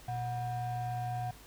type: ring-modulated tone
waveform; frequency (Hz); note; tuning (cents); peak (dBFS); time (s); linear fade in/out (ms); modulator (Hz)
triangle; 425.7; G#4; +43; -28; 0.08-1.31; 5; 306
effects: added 50 Hz sine -58 dBFS peak until 1.46 s + pink hiss -55 dBFS RMS until 1.46 s